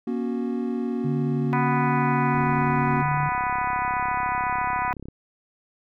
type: chord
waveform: triangle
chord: F# major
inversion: first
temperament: equal with one note detuned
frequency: 238 / 277.2 / 370 Hz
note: A#3 / C#4 / F#4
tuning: +36 / 0 / 0 cents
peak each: -24 / -29 / -29 dBFS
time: 0.07-3.02 s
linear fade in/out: 5 ms
type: tone with vibrato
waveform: sine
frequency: 145.6 Hz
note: D3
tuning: 15 cents flat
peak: -24 dBFS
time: 1.04-3.29 s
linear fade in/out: 10 ms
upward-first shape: triangle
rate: 1.5 Hz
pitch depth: 15 cents each way
type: harmonic tone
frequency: 247.6 Hz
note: B3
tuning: 5 cents sharp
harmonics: 3 / 4 / 5 / 6 / 7 / 8 / 9 / 10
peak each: -29 / -25 / -33 / -33 / -39 / -35 / -41 / -38 dBFS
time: 1.53-4.93 s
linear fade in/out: 0 ms
type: click train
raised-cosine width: 3 ms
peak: -25 dBFS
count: 94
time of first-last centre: 2.35-5.085 s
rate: 34 Hz
effects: none